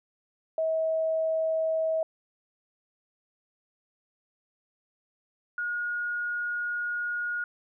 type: tone pair in turn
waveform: sine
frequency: 642 / 1438.5 Hz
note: E5 / F#6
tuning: -46 / -49 cents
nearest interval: octave + major second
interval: 1397 cents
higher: second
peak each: -24 / -28 dBFS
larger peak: first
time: 0.58-2.03 / 5.58-7.44 s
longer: second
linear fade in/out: 2 ms
effects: none